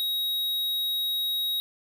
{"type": "tone", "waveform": "square", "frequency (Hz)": 3800, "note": "A#7", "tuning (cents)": 33, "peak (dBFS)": -26, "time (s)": [0, 1.6], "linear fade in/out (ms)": 0, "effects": []}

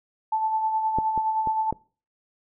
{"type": "tone with tremolo", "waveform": "sine", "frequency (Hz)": 877, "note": "A5", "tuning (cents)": -6, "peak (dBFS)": -20, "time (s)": [0.32, 1.71], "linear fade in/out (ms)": 5, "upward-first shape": "sine", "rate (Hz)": 9.6, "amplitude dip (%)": 45}
{"type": "clicks", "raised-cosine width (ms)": 2, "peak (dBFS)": [-14, -21, -21, -17], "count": 4, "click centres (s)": [0.986, 1.177, 1.473, 1.726]}
{"effects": ["noise-tail reverb RT60 0.4 s tail -24 dB re dry"]}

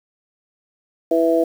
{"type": "harmonic tone", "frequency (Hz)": 164.9, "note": "E3", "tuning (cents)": 1, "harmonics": [2, 3, 4], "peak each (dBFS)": [-18, -18, -18], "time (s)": [1.11, 1.44], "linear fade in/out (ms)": 5, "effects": ["7-bit"]}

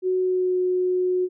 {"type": "tone with pitch glide", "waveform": "sine", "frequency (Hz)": [370, 365.1], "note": ["F#4", "F#4"], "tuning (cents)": [0, -23], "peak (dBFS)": -19, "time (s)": [0.02, 1.29], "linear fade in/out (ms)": 50, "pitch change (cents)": -23, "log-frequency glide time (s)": [0.19, 0.58], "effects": []}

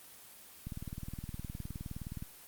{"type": "click train", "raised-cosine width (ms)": 5, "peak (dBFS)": -28, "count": 31, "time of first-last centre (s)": [0.67, 2.224], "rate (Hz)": 19.3, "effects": ["white hiss -54 dBFS RMS until 2.47 s", "Opus 24 kbps"]}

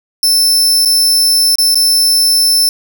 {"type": "tone with dropouts", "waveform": "sawtooth", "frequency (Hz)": 5300, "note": "E8", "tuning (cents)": 9, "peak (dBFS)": -5, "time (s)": [0.23, 2.69], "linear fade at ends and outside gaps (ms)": 1, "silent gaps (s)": [[0.85, 0.857], [1.555, 1.584], [1.745, 1.755]], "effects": []}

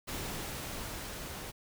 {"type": "noise with level ramp", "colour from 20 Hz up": "pink", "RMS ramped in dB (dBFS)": [-38, -43], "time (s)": [0.07, 1.52], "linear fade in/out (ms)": 20, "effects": []}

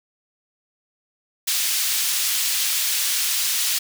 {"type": "high-pass noise", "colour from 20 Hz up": "pink", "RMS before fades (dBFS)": -22, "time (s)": [1.47, 3.79], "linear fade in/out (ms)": 10, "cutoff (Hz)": 3300, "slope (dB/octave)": 12, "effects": []}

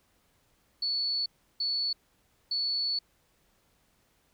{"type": "tone bursts at uneven times", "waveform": "sine", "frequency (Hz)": 4435, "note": "C#8", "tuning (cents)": 0, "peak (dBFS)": -27, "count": 3, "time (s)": [[0.82, 1.26], [1.6, 1.93], [2.51, 2.99]], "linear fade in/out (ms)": 5, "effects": ["pink hiss -69 dBFS RMS until 4.33 s"]}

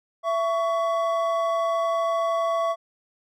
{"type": "tone pair together", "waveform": "triangle", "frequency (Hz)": [667, 1121.8], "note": ["E5", "C#6"], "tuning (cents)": [20, 20], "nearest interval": "major sixth", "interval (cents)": 900, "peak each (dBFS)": [-21, -24], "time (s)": [0.23, 2.76], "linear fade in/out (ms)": 50, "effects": []}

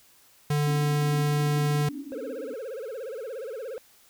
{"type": "tone", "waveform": "square", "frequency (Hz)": 147.4, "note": "D3", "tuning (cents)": 7, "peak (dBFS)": -23, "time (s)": [0.5, 1.89], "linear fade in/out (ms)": 5}
{"type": "band-pass noise", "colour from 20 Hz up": "white", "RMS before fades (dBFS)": -39, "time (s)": [0.67, 2.54], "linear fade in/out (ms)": 0, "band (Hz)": [260, 300], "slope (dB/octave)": 96}
{"type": "tone with vibrato", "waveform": "triangle", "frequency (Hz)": 484.3, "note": "B4", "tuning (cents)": -34, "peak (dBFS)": -31, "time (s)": [2.12, 3.78], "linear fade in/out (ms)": 0, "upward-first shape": "sine", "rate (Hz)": 17, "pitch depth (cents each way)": 220}
{"effects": ["white hiss -58 dBFS RMS until 4.09 s"]}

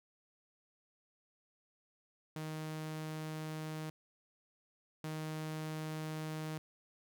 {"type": "tone pair in turn", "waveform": "sawtooth", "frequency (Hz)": [156.2, 156.2], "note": ["D#3", "D#3"], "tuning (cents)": [7, 7], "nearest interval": "unison", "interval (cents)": 0, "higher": "neither", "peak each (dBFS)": [-36, -35], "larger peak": "second", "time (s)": [[2.36, 3.9], [5.04, 6.58]], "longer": "neither", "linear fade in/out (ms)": 2, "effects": []}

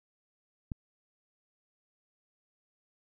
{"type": "click", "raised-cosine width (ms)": 5, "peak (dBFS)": -23, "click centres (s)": 0.718, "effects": []}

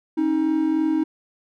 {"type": "tone pair together", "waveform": "triangle", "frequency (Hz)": [271.7, 315], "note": ["C#4", "D#4"], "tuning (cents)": [-35, 21], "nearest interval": "minor third", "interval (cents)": 256, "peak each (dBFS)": [-23, -17], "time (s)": [0.17, 1.04], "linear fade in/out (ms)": 10, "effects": []}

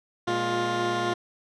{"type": "tone cluster", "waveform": "15% pulse", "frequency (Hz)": [118.7, 207.8, 352.4], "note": ["A#2", "G#3", "F4"], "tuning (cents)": [32, 1, 16], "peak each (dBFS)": [-27, -28, -19], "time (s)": [0.27, 1.14], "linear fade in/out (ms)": 10, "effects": ["low-pass 5000 Hz 12 dB/octave"]}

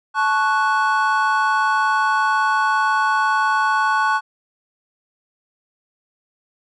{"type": "chord", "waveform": "triangle", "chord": "F# minor", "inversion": "first", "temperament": "equal with one note detuned", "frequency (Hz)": [870.9, 1108.7, 1480], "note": ["A5", "C#6", "F#6"], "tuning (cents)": [-18, 0, 0], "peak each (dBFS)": -18, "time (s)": [0.14, 4.21], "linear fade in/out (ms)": 50, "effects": ["resampled to 24000 Hz"]}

